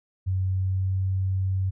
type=tone with pitch glide; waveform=sine; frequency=93.9 to 94.88 Hz; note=F#2 to F#2; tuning=+26 to +44 cents; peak=-22 dBFS; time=0.26-1.71 s; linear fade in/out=20 ms; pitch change=+18 cents; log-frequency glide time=0.44-0.98 s; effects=none